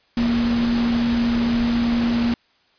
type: tone in noise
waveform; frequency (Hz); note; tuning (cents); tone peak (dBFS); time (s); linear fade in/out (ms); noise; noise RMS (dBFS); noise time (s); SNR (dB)
sine; 235.8; A#3; +20; -17; 0.17-2.34; 2; pink; -28; 0.17-2.34; +8
effects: white hiss -60 dBFS RMS until 2.78 s + resampled to 11025 Hz